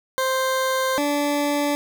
20% pulse tone pair in turn, 523.3 / 289.9 Hz, C5 / D4, 0 / -22 cents, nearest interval minor seventh, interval 1022 cents, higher first, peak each -15 dBFS, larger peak neither, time 0.18-0.98 / 0.98-1.75 s, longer first, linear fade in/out 0 ms, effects none

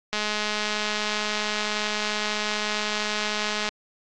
click train, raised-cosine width 0.2 ms, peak -9 dBFS, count 752, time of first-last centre 0.13-3.689 s, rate 211 Hz, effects low-pass 7000 Hz 12 dB/octave + AAC 64 kbps

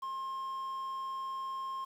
triangle tone with quantisation, 1065 Hz, C6, 30 cents sharp, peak -34 dBFS, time 0.02-1.85 s, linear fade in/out 10 ms, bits 10, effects none

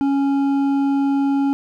sine tone with hard clipping, 277.2 Hz, C#4, in tune, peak -17 dBFS, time 0.01-1.53 s, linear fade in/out 0 ms, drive 7 dB, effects none

